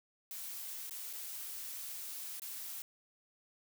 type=noise with dropouts; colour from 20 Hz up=blue; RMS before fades=-44 dBFS; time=0.31-2.82 s; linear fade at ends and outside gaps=1 ms; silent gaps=0.896-0.909 / 1.13-1.134 / 2.397-2.419 s; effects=none